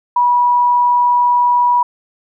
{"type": "tone", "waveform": "sine", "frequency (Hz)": 973, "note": "B5", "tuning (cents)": -26, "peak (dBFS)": -9, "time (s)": [0.16, 1.83], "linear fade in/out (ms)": 5, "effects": []}